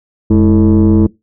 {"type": "tone with frequency modulation", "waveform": "sine", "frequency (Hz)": 210, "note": "G#3", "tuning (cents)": 19, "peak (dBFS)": -3, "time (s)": [0.3, 1.07], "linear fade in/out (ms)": 10, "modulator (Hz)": 117, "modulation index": 1.3, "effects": ["noise-tail reverb RT60 0.2 s tail -22 dB re dry", "tanh soft clip ceiling -4 dBFS"]}